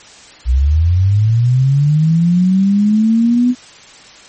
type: linear sweep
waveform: sine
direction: up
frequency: 58.7 to 251.4 Hz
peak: -8 dBFS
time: 0.45-3.55 s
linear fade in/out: 50 ms
effects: white hiss -39 dBFS RMS until 4.28 s + MP3 32 kbps